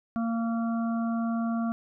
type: harmonic tone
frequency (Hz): 229.5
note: A#3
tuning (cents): -27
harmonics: 1 / 3 / 5 / 6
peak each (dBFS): -26 / -36 / -40 / -42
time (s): 0.16-1.72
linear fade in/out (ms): 0
effects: none